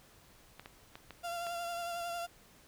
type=clicks; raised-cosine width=0.3 ms; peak=-30 dBFS; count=5; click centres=0.596 / 0.659 / 0.955 / 1.107 / 1.468 s
type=tone with vibrato; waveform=35% pulse; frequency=689 Hz; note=F5; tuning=24 cents flat; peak=-35 dBFS; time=1.23-2.27 s; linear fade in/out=20 ms; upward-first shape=triangle; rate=11 Hz; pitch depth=29 cents each way
effects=pink hiss -61 dBFS RMS until 2.67 s